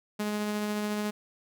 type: tone with tremolo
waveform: sawtooth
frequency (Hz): 209.5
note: G#3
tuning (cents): +15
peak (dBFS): -24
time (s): 0.19-1.11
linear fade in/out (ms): 10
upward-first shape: triangle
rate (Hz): 14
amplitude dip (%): 25
effects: none